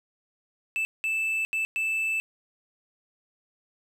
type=tone bursts at uneven times; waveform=triangle; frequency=2637 Hz; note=E7; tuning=in tune; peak=-23 dBFS; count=4; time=0.76-0.85 / 1.04-1.45 / 1.53-1.65 / 1.76-2.2 s; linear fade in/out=0 ms; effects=none